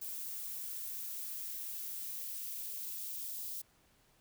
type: noise with high-pass filter sweep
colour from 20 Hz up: violet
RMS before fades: -42 dBFS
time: 0.01-3.62 s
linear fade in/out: 10 ms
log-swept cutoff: 690 to 3600 Hz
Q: 1.1
effects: pink hiss -69 dBFS RMS until 4.2 s